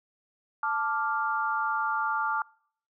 sine chord, D minor, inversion second, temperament equal, 880 / 1174.7 / 1396.9 Hz, A5 / D6 / F6, 0 / 0 / 0 cents, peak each -30 dBFS, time 0.63-2.42 s, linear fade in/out 2 ms, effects noise-tail reverb RT60 0.6 s tail -25 dB re dry

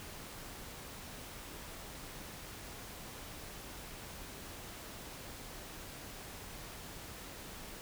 silence, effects pink hiss -48 dBFS RMS until 7.81 s

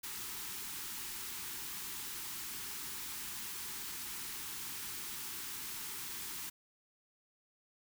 white band-stop noise, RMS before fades -43 dBFS, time 0.03-6.5 s, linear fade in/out 10 ms, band 430 to 810 Hz, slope 96 dB/octave, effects none

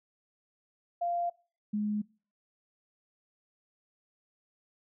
sine tone pair in turn, 694 / 209.6 Hz, F5 / G#3, -11 / +16 cents, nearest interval octave + major sixth, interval 2073 cents, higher first, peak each -28 dBFS, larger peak neither, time 1.01-1.3 / 1.73-2.02 s, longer neither, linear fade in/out 10 ms, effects noise-tail reverb RT60 0.4 s tail -24 dB re dry

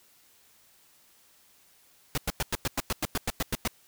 pink noise bursts, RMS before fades -28 dBFS, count 13, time 2.15-3.676 s, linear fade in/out 0 ms, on 26 ms, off 99 ms, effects white hiss -61 dBFS RMS until 3.87 s

